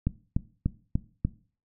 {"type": "click train", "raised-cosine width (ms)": 5, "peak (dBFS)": -12, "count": 5, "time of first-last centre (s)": [0.07, 1.25], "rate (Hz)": 3.39, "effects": ["noise-tail reverb RT60 0.4 s tail -18 dB re dry"]}